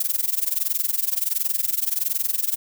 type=noise with amplitude modulation; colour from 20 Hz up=violet; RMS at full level=-20 dBFS; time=0-2.56 s; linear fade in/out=5 ms; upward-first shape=sine; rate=21.4 Hz; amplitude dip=90%; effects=none